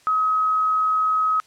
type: tone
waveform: sine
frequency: 1272 Hz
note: D#6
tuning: 38 cents sharp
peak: -17 dBFS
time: 0.07-1.4 s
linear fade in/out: 0 ms
effects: white hiss -55 dBFS RMS until 1.46 s + low-pass 8000 Hz 12 dB/octave